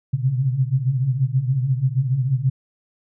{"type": "tone cluster", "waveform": "sine", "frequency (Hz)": [124, 132.1, 138.5], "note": ["B2", "C3", "C#3"], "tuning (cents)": [7, 17, -1], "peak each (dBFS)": -22, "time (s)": [0.13, 2.5], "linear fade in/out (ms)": 10, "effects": []}